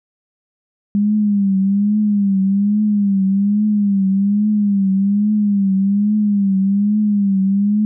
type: tone with vibrato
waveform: sine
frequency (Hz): 201.7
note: G3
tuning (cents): +50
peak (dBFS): -12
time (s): 0.95-7.85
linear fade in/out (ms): 0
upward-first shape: triangle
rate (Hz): 1.2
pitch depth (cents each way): 100
effects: none